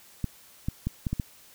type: clicks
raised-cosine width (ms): 5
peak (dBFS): -15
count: 6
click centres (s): 0.243 / 0.685 / 0.87 / 1.068 / 1.13 / 1.198
effects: white hiss -54 dBFS RMS until 1.54 s